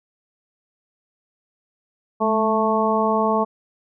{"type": "harmonic tone with a mistuned harmonic", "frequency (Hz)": 220, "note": "A3", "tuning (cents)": 0, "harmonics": [1, 2, 3, 4, 5], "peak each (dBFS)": [-23, -23, -23, -23, -23], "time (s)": [2.2, 3.45], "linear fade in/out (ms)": 20, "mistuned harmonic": 1, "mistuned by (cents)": -38, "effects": []}